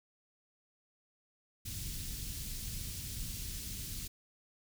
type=band-stop noise; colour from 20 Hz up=pink; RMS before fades=-41 dBFS; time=1.65-4.08 s; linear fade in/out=10 ms; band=150 to 4200 Hz; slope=12 dB/octave; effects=none